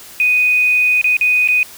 sine tone with dropouts, 2489 Hz, D#7, in tune, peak -10 dBFS, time 0.2-1.63 s, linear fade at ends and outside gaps 1 ms, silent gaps 1.014-1.043 / 1.168-1.211 / 1.476-1.486 s, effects white hiss -37 dBFS RMS until 1.77 s

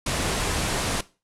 pink low-pass noise, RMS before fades -26 dBFS, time 0.06-1.01 s, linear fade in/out 5 ms, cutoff 11000 Hz, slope 48 dB/octave, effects noise-tail reverb RT60 0.3 s tail -18 dB re dry

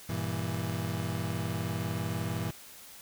35% pulse chord, E diminished, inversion first, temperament just, 98.89 / 118.67 / 164.81 Hz, G2 / Bb2 / E3, +16 / +31 / 0 cents, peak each -34 dBFS, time 0.09-2.51 s, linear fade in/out 5 ms, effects white hiss -50 dBFS RMS until 3.01 s

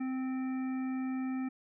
harmonic tone, 260.3 Hz, C4, 9 cents flat, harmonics 1 / 3 / 5 / 7 / 9, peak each -32 / -48 / -51 / -53 / -53 dBFS, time 0-1.49 s, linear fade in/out 10 ms, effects none

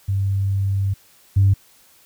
sine tone pair in turn, 98 / 98 Hz, G2 / G2, 0 / 0 cents, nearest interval unison, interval 0 cents, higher neither, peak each -17 / -10 dBFS, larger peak second, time 0.08-0.94 / 1.36-1.54 s, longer first, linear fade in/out 10 ms, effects tanh soft clip ceiling -7 dBFS + white hiss -53 dBFS RMS until 2.05 s

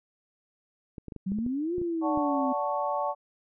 clicks, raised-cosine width 3 ms, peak -26 dBFS, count 10, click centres 0.982 / 1.083 / 1.122 / 1.163 / 1.319 / 1.387 / 1.464 / 1.782 / 1.816 / 2.175 s
sine exponential two-way sweep, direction up then down, 184 to 360 to 257.6 Hz, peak -27 dBFS, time 1.26-2.53 s, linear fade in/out 10 ms, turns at 1.75 s
sine chord, D major seventh, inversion none, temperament equal with one note detuned, 579.9 / 740 / 880 / 1108.7 Hz, D5 / F#5 / A5 / C#6, -22 / 0 / 0 / 0 cents, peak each -31 / -33 / -31 / -33 dBFS, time 2.01-3.15 s, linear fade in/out 50 ms
effects none

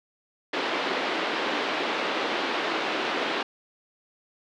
pink band-pass noise, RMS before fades -28 dBFS, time 0.53-3.43 s, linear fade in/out 5 ms, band 290 to 3800 Hz, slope 24 dB/octave, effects none

